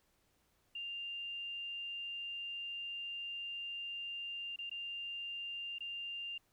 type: tone with dropouts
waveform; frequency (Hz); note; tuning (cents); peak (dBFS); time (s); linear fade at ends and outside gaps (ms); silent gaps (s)
sine; 2794; F7; 0; -40; 0.75-6.38; 5; 4.561-4.587 / 4.697-4.713 / 5.785-5.805
effects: pink hiss -75 dBFS RMS until 6.52 s